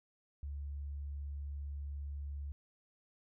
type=tone; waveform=sine; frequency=71.3 Hz; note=C#2; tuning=49 cents sharp; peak=-39 dBFS; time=0.43-2.52 s; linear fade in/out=0 ms; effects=none